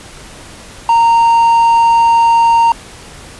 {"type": "tone", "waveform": "triangle", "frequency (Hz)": 925, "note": "A#5", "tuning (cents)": -14, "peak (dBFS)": -4, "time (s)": [0.89, 2.72], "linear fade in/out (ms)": 2, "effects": ["pink hiss -34 dBFS RMS until 3.39 s", "resampled to 24000 Hz"]}